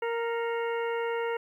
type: harmonic tone with a mistuned harmonic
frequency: 465 Hz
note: A#4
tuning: 4 cents flat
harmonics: 1 / 2 / 3 / 4 / 5 / 6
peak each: -29 / -35 / -39 / -41 / -43 / -45 dBFS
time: 0.02-1.37 s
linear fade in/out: 5 ms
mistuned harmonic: 5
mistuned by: -110 cents
effects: 11-bit